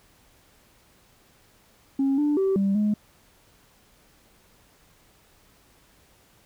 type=tone with pitch steps; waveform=sine; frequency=272.5 / 294.8 / 385.8 / 196.8 / 209.9 Hz; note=C#4 / D4 / G4 / G3 / G#3; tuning=-29 / +7 / -28 / +7 / +19 cents; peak=-18 dBFS; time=1.99-2.94 s; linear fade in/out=5 ms; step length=190 ms; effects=tanh soft clip ceiling -17 dBFS + pink hiss -59 dBFS RMS until 6.45 s